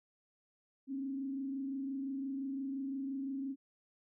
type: tone with frequency modulation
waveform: sine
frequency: 271.2 Hz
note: C#4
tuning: 38 cents flat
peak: -36 dBFS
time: 0.87-3.56 s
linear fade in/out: 50 ms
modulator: 25.8 Hz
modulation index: 0.45
effects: none